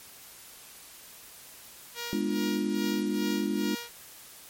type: tone with tremolo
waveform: 5% pulse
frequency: 473.8 Hz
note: A#4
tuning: 28 cents sharp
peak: -22 dBFS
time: 1.94-3.91 s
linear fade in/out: 50 ms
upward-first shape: sine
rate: 2.4 Hz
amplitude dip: 75%
type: chord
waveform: sine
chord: G# diminished seventh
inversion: none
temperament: equal with one note detuned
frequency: 207.7 / 246.9 / 298.8 / 349.2 Hz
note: G#3 / B3 / D4 / F4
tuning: 0 / 0 / +30 / 0 cents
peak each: -30 / -34 / -31 / -33 dBFS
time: 2.13-3.75 s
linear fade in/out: 0 ms
effects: white hiss -49 dBFS RMS until 4.49 s + MP3 64 kbps